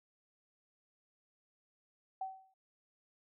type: tone with exponential decay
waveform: sine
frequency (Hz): 763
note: G5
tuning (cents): -47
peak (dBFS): -34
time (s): 2.21-2.54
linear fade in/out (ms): 5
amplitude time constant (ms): 71
effects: none